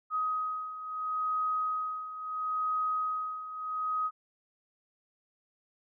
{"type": "beating tone pair", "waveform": "sine", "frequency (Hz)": [1258, 1258.74], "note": ["D#6", "D#6"], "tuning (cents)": [19, 20], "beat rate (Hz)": 0.74, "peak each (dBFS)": [-36, -31], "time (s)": [0.1, 4.11], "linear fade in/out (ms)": 50, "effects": []}